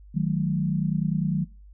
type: chord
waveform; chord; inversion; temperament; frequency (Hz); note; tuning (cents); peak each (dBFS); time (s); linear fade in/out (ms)
sine; D# diminished; none; equal with one note detuned; 155.56 / 185 / 215.6; D#3 / F#3 / A3; 0 / 0 / -35; -25 / -25 / -30; 0.14-1.45; 20
effects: noise-tail reverb RT60 0.3 s tail -23 dB re dry + added 50 Hz sine -45 dBFS peak until 1.73 s